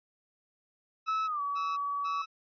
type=tone bursts; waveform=sawtooth; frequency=1301 Hz; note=E6; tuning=23 cents flat; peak=-33 dBFS; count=3; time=1.06-2.26 s; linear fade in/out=20 ms; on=220 ms; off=270 ms
type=tone with pitch glide; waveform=sine; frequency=1300 to 1138.3 Hz; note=E6 to C#6; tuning=-24 to +46 cents; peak=-30 dBFS; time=1.08-2.22 s; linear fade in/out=5 ms; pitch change=-230 cents; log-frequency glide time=1.26-1.41 s
effects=resampled to 11025 Hz